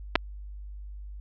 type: clicks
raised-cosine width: 0.3 ms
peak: -4 dBFS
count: 2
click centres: 0.155 / 0.158 s
effects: added 50 Hz sine -38 dBFS peak until 1.2 s + low-pass 4000 Hz 12 dB/octave